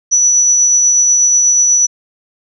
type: tone with tremolo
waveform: sine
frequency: 5920 Hz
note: F#8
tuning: in tune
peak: -6 dBFS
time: 0.11-1.87 s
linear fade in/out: 20 ms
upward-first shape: triangle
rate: 8.2 Hz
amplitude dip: 25%
effects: none